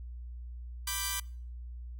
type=chord; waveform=5% pulse; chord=G major; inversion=first; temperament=equal; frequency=987.8 / 1174.7 / 1568 Hz; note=B5 / D6 / G6; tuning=0 / 0 / 0 cents; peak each=-25 dBFS; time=0.87-1.2 s; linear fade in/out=5 ms; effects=noise-tail reverb RT60 0.5 s tail -24 dB re dry + added 60 Hz sine -40 dBFS peak until 1.99 s